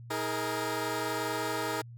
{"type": "chord", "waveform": "15% pulse", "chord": "D# suspended fourth", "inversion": "none", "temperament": "equal with one note detuned", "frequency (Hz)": [317.7, 415.3, 466.2], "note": ["D#4", "G#4", "A#4"], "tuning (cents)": [36, 0, 0], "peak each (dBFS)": -29, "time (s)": [0.1, 1.82], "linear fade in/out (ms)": 10, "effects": ["added 118 Hz sine -44 dBFS peak until 1.97 s"]}